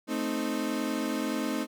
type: chord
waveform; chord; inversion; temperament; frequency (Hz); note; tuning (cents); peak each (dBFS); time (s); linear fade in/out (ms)
35% pulse; A diminished; none; equal; 220 / 261.6 / 311.1; A3 / C4 / Eb4; 0 / 0 / 0; -32 / -31 / -31; 0.07-1.67; 50
effects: none